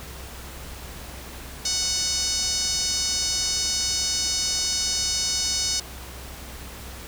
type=tone with band-pass filter; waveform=5% pulse; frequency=740 Hz; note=F#5; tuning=in tune; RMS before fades=-25 dBFS; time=1.65-5.8 s; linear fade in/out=5 ms; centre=5400 Hz; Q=2.4; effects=added 64 Hz sine -40 dBFS peak until 7.07 s + pink hiss -40 dBFS RMS until 7.07 s